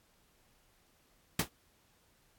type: noise with exponential decay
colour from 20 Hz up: pink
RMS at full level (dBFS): -24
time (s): 1.39-1.49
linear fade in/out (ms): 5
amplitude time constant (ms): 21
effects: pink hiss -69 dBFS RMS until 2.38 s + AAC 64 kbps